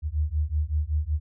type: beating tone pair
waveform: sine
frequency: 73.42 / 78.72 Hz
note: D2 / D#2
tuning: 0 / +21 cents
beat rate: 5.3 Hz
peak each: -26 dBFS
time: 0.02-1.2 s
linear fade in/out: 50 ms
effects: none